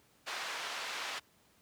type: band-pass noise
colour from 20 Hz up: pink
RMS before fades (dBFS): -40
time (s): 0.26-1.2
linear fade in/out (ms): 20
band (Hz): 950 to 4700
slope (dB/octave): 12
effects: pink hiss -67 dBFS RMS until 1.61 s + high-pass 80 Hz 12 dB/octave